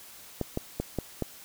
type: clicks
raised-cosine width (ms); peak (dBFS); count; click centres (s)
2; -15; 5; 0.413 / 0.574 / 0.8 / 0.987 / 1.223
effects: white hiss -49 dBFS RMS until 1.44 s